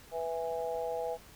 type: harmonic tone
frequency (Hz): 164.81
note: E3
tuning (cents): 0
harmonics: 3 / 4 / 5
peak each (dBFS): -35 / -37 / -39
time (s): 0.11-1.18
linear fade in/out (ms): 50
effects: pink hiss -55 dBFS RMS until 1.35 s